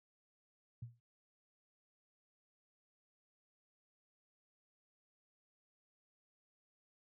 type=tone with exponential decay; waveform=sine; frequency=118.2 Hz; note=A#2; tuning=24 cents sharp; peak=-40 dBFS; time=0.82-1 s; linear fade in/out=5 ms; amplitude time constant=39 ms; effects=high-pass 60 Hz 12 dB/octave